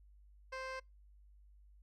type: tone with low-pass filter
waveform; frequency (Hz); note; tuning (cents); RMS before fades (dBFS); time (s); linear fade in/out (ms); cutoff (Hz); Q
15% pulse; 523.3; C5; 0; -44; 0.52-0.8; 10; 4500; 0.9
effects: noise-tail reverb RT60 0.2 s tail -25 dB re dry + added 50 Hz sine -59 dBFS peak until 1.82 s